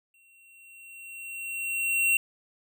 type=tone with exponential growth; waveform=square; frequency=2731 Hz; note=F7; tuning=39 cents flat; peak=-20 dBFS; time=0.14-2.17 s; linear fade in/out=2 ms; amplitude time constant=440 ms; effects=none